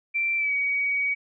sine tone with pitch glide, 2349 to 2259 Hz, D7 to C#7, 0 to +32 cents, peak -22 dBFS, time 0.14-1.15 s, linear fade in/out 20 ms, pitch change -68 cents, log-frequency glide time 0.37-0.53 s, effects none

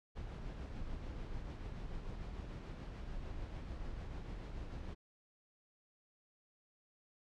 brown noise with tremolo, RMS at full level -43 dBFS, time 0.15-4.95 s, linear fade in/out 20 ms, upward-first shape triangle, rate 6.8 Hz, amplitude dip 35%, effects low-pass 5000 Hz 12 dB/octave

